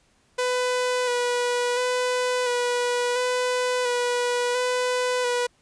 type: tone with vibrato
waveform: sawtooth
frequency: 493.9 Hz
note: B4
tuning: in tune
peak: -18 dBFS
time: 0.38-5.47 s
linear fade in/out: 10 ms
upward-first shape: square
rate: 0.72 Hz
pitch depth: 20 cents each way
effects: pink hiss -63 dBFS RMS until 5.61 s + resampled to 22050 Hz